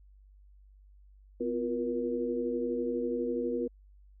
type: tone cluster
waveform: sine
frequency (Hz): 251.8 / 344.2 / 356.3 / 475.1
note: B3 / F4 / F4 / A#4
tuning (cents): +34 / -25 / +35 / +33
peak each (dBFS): -34 / -39 / -37 / -32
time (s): 1.4-3.68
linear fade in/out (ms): 10
effects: added 49 Hz sine -54 dBFS peak until 4.2 s